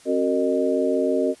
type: tone cluster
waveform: sine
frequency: 268 / 372.1 / 458.3 / 612 Hz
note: C4 / F#4 / A#4 / D#5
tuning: +42 / +10 / -29 / -29 cents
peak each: -24 dBFS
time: 0.05-1.35 s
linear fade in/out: 50 ms
effects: white hiss -51 dBFS RMS until 1.4 s + resampled to 24000 Hz